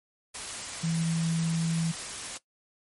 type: tone in noise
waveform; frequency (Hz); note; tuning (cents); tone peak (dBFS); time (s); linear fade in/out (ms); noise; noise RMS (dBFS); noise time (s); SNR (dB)
sine; 164.7; E3; -1; -25; 0.83-1.92; 10; white; -37; 0.34-2.38; +9
effects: noise-tail reverb RT60 0.1 s tail -17 dB re dry + MP3 48 kbps